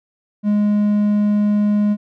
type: tone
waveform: triangle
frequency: 207.7 Hz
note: G#3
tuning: in tune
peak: -11 dBFS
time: 0.43-1.97 s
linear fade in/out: 50 ms
effects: none